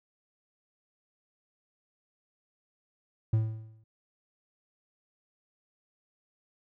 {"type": "tone with exponential decay", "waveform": "triangle", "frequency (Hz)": 110.3, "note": "A2", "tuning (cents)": 5, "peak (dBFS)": -18, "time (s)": [3.33, 3.84], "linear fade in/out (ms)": 5, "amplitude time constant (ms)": 110, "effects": []}